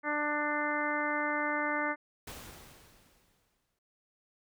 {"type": "harmonic tone", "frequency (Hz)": 296.6, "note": "D4", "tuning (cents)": 17, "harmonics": [1, 2, 3, 4, 5, 6, 7], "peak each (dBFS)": [-37, -37, -37, -37, -37, -37, -37], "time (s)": [0.03, 1.96], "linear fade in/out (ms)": 50}
{"type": "noise with exponential decay", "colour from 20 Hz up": "pink", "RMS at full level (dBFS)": -43, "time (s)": [2.27, 3.79], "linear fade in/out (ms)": 5, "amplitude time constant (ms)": 330}
{"effects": []}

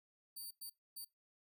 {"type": "tone bursts at uneven times", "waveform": "5% pulse", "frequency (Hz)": 4611, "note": "D8", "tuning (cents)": -33, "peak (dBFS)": -39, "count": 3, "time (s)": [[0.36, 0.51], [0.61, 0.7], [0.96, 1.05]], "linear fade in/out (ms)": 10, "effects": ["noise-tail reverb RT60 0.2 s tail -21 dB re dry"]}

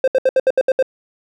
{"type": "tone bursts", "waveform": "triangle", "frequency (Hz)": 523.3, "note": "C5", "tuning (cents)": 0, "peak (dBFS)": -8, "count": 8, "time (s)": [0.04, 0.826], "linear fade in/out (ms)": 2, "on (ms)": 37, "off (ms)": 70, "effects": []}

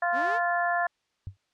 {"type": "harmonic tone", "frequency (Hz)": 348.1, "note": "F4", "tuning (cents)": -6, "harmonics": [2, 3, 4, 5], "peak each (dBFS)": [-26, -32, -33, -29], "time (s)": [0.02, 0.87], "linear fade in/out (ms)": 5}
{"type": "linear sweep", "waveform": "sawtooth", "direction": "up", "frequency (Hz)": [219.4, 493.9], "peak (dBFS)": -31, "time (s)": [0.12, 0.4], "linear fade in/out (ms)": 50}
{"type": "tone with exponential decay", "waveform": "sine", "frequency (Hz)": 96.6, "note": "G2", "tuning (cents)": -25, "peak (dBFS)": -29, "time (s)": [1.27, 1.37], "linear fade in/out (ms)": 0, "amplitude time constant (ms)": 20}
{"effects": ["white hiss -74 dBFS RMS until 1.53 s", "low-pass 5000 Hz 12 dB/octave"]}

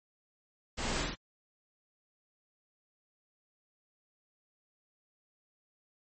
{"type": "noise with echo", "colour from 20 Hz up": "pink", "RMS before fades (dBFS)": -36, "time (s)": [0.77, 1.06], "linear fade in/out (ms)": 20, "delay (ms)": 48, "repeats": 2, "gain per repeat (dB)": -2, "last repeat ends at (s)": 1.156, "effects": ["MP3 32 kbps"]}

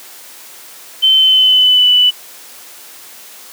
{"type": "tone with pitch glide", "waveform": "sine", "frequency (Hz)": [3080, 2980], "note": ["G7", "F#7"], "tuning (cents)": [-31, 12], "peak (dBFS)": -6, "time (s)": [1.02, 2.11], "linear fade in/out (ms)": 20, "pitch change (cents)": -57, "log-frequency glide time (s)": [1.14, 1.88], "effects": ["white hiss -36 dBFS RMS until 3.52 s", "high-pass 300 Hz 12 dB/octave"]}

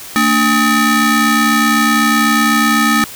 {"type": "ring-modulated tone", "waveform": "25% pulse", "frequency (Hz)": 520, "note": "C5", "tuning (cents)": -11, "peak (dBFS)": -3, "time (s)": [0.16, 3.04], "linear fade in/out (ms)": 0, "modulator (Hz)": 746, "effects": ["white hiss -31 dBFS RMS until 3.15 s"]}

